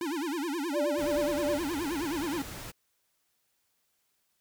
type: tone with vibrato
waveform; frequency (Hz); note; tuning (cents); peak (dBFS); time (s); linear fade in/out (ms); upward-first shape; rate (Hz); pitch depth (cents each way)
square; 311.1; D#4; 0; -31; 0.01-2.42; 2; sine; 9.5; 230
type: tone with tremolo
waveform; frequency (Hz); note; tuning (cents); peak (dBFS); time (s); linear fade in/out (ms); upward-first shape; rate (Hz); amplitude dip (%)
sine; 587.3; D5; 0; -26; 0.72-1.59; 50; sine; 2.7; 40
type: noise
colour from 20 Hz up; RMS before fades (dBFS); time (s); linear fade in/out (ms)
pink; -42; 0.97-2.72; 20
effects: white hiss -75 dBFS RMS until 4.4 s